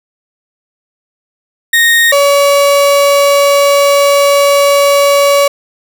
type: tone pair in turn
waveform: 35% pulse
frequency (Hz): 1856 / 565.7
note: A#6 / C#5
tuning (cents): -8 / +35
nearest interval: octave + major sixth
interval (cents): 2057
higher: first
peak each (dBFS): -4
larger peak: neither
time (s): 1.73-2.12 / 2.12-5.48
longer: second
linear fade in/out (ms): 5
effects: none